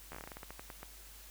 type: slowing click train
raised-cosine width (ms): 0.5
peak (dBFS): -30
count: 15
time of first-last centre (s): 0.12-0.83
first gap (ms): 12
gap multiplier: 1.2
effects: added 50 Hz sine -55 dBFS peak until 1.3 s + white hiss -55 dBFS RMS until 1.3 s